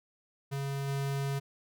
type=tone with level steps; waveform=square; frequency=138.59 Hz; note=C#3; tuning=in tune; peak=-33 / -31 dBFS; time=0.51-1.4 s; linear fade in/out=20 ms; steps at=0.87 s; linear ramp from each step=20 ms; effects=none